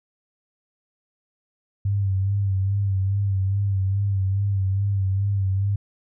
sine tone with vibrato, 98 Hz, G2, in tune, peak -19 dBFS, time 1.85-5.76 s, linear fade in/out 5 ms, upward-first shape sine, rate 2.4 Hz, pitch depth 49 cents each way, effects none

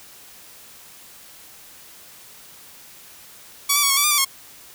5% pulse tone with pitch steps, 1134 / 1161 / 1120 / 1095 / 1153 / 1200 / 1162 / 1084 Hz, C#6 / D6 / C#6 / C#6 / D6 / D6 / D6 / C#6, +39 / -20 / +18 / -22 / -32 / +37 / -19 / -39 cents, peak -4 dBFS, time 3.69-4.25 s, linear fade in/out 10 ms, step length 70 ms, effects white hiss -45 dBFS RMS until 4.74 s

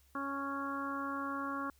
harmonic tone, 277.2 Hz, C#4, in tune, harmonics 1 / 2 / 3 / 4 / 5 / 6, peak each -40 / -47 / -50 / -39 / -42 / -50 dBFS, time 0.15-1.7 s, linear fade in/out 2 ms, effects added 67 Hz sine -65 dBFS peak until 1.79 s + white hiss -70 dBFS RMS until 1.79 s

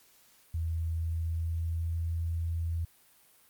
sine tone with pitch glide, 82 to 83.14 Hz, E2 to E2, -9 to +15 cents, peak -29 dBFS, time 0.54-2.85 s, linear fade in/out 5 ms, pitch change +24 cents, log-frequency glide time 1.04-1.98 s, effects white hiss -62 dBFS RMS until 3.49 s + Opus 48 kbps

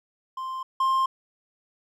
triangle tone pair in turn, 1046.5 / 1056.8 Hz, C6 / C6, 0 / +17 cents, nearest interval unison, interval 17 cents, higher second, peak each -28 / -18 dBFS, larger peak second, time 0.37-0.63 / 0.8-1.06 s, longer neither, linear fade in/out 5 ms, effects none

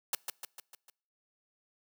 white noise with echo, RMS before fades -31 dBFS, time 0.13-0.15 s, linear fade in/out 2 ms, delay 150 ms, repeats 5, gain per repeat -5 dB, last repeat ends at 0.9 s, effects noise-tail reverb RT60 0.6 s tail -26 dB re dry + high-pass 200 Hz 12 dB/octave

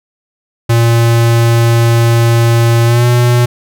square tone with pitch glide, 116.54 to 121.49 Hz, A#2 to B2, 0 to -28 cents, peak -7 dBFS, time 0.69-3.46 s, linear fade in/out 10 ms, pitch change +72 cents, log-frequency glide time 2.85-3.06 s, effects none

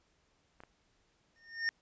clicks, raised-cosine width 0.5 ms, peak -36 dBFS, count 2, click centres 0.604 / 0.636 s
square tone with exponential growth, 1827 Hz, A#6, 35 cents flat, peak -28 dBFS, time 1.36-1.69 s, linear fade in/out 0 ms, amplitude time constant 70 ms
effects pink hiss -73 dBFS RMS until 1.81 s + resampled to 16000 Hz

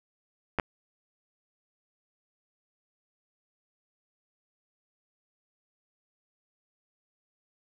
clicks, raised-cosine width 0.5 ms, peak -12 dBFS, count 2, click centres 0.587 / 0.598 s, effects none

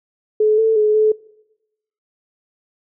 sine tone with pitch steps, 428.6 / 444.1 / 425.3 / 431.6 Hz, A4 / A4 / G#4 / A4, -45 / +16 / +41 / -33 cents, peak -11 dBFS, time 0.4-1.12 s, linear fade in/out 5 ms, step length 180 ms, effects noise-tail reverb RT60 0.9 s tail -21 dB re dry

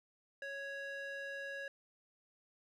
square tone with band-pass filter, 554.4 Hz, C#5, in tune, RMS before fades -44 dBFS, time 0.42-1.68 s, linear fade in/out 2 ms, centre 1600 Hz, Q 1.7, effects none

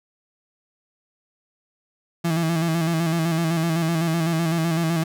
35% pulse tone with vibrato, 164.81 Hz, E3, in tune, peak -18 dBFS, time 2.24-5.04 s, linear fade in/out 10 ms, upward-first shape square, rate 7.9 Hz, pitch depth 45 cents each way, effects none

